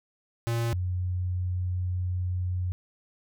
square / sine tone pair in turn, 116.54 / 90.53 Hz, A#2 / F#2, 0 / -37 cents, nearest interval major third, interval 437 cents, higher first, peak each -26 dBFS, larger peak neither, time 0.47-0.73 / 0.73-2.72 s, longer second, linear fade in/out 0 ms, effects none

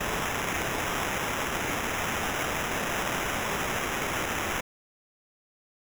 blue noise with sample-and-hold, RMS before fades -30 dBFS, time 0-4.61 s, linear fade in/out 10 ms, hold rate 4410 Hz, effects none

